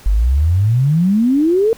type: exponential sweep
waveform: sine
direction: up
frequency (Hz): 46.25 to 466.2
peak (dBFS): -10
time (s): 0.06-1.73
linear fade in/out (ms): 0
effects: pink hiss -42 dBFS RMS until 1.77 s